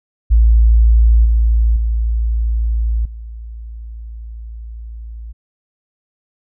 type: tone with level steps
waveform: sine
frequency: 56.3 Hz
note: A1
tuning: 40 cents sharp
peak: -6 / -9 / -13 / -27 dBFS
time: 0.3-5.33 s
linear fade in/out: 20 ms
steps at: 1.25 / 1.76 / 3.05 s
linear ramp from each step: 5 ms
effects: none